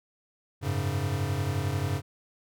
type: chord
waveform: square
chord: F# suspended second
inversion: none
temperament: equal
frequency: 92.5 / 103.83 / 138.59 Hz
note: F#2 / G#2 / C#3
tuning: 0 / 0 / 0 cents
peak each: -32 dBFS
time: 0.61-2.02 s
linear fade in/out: 50 ms
effects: none